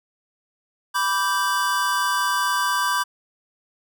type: chord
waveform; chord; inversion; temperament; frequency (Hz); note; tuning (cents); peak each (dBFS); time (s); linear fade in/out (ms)
square; G major; first; equal with one note detuned; 987.8 / 1163.2 / 1568; B5 / D6 / G6; 0 / -17 / 0; -25; 0.94-3.04; 20
effects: none